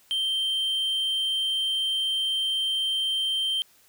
triangle tone, 3136 Hz, G7, in tune, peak -22 dBFS, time 0.11-3.62 s, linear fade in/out 0 ms, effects white hiss -59 dBFS RMS until 3.88 s

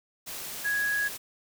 sine tone in noise, 1663 Hz, G#6, 2 cents sharp, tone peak -25 dBFS, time 0.64-1.09 s, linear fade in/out 20 ms, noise white, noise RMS -38 dBFS, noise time 0.26-1.18 s, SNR +10 dB, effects none

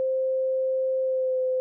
sine tone with pitch glide, 523.3 to 514.3 Hz, C5 to C5, 0 to -30 cents, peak -22 dBFS, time 0-1.6 s, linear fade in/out 0 ms, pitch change -30 cents, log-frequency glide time 1.02-1.39 s, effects none

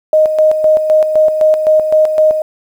sine tone with tremolo, 621 Hz, D#5, 3 cents flat, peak -5 dBFS, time 0.13-2.42 s, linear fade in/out 2 ms, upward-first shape square, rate 3.9 Hz, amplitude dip 55%, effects 7-bit

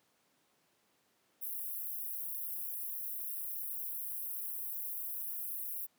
white high-pass noise, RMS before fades -40 dBFS, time 1.41-5.87 s, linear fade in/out 20 ms, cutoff 11000 Hz, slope 48 dB/octave, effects pink hiss -73 dBFS RMS until 5.98 s + high-pass 200 Hz 12 dB/octave

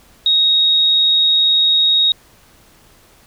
sine tone, 3762 Hz, A#7, 15 cents sharp, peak -10 dBFS, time 0.26-2.12 s, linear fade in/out 2 ms, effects pink hiss -49 dBFS RMS until 3.26 s

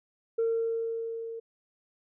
sine tone with level ramp, 456.3 Hz, A#4, 37 cents flat, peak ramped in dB -22 to -36 dBFS, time 0.38-1.4 s, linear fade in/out 10 ms, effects tanh soft clip ceiling -21 dBFS

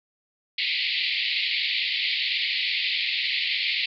pink band-pass noise, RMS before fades -26 dBFS, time 0.58-3.86 s, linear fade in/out 5 ms, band 2000 to 4600 Hz, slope 96 dB/octave, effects none

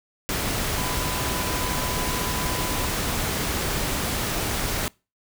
sine tone in noise, 1000 Hz, B5, 21 cents sharp, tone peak -34 dBFS, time 0.78-2.86 s, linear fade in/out 0 ms, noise pink, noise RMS -26 dBFS, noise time 0.29-4.88 s, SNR -11 dB, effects noise-tail reverb RT60 0.3 s tail -25 dB re dry

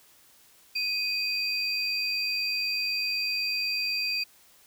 triangle tone pair together, 2496 / 4708 Hz, D#7 / D8, +5 / +3 cents, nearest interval major seventh, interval 1098 cents, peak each -28 / -27 dBFS, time 0.75-4.24 s, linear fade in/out 10 ms, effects tanh soft clip ceiling -17 dBFS + white hiss -58 dBFS RMS until 4.66 s

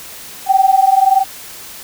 sine tone pair together, 763 / 784 Hz, G5 / G5, -47 / 0 cents, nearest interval unison, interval 47 cents, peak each -11 dBFS, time 0.46-1.25 s, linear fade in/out 50 ms, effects white hiss -33 dBFS RMS until 1.83 s

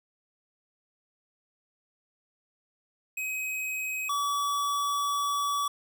square tone pair in turn, 2532 / 1143 Hz, D#7 / D6, +30 / -47 cents, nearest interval octave + major second, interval 1377 cents, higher first, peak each -31 / -27 dBFS, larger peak second, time 3.17-4.09 / 4.09-5.68 s, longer second, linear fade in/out 5 ms, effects none

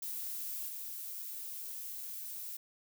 violet noise with level steps, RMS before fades -40 / -43 dBFS, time 0.02-2.57 s, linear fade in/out 5 ms, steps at 0.68 s, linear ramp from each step 10 ms, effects none

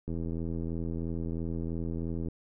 click train, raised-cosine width 3 ms, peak -23 dBFS, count 184, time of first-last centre 0.08-2.285 s, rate 83 Hz, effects none

